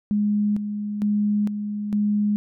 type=tone with tremolo; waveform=sine; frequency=207.7 Hz; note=G#3; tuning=in tune; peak=-18 dBFS; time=0.11-2.36 s; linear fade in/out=0 ms; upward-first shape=square; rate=1.1 Hz; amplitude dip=55%; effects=none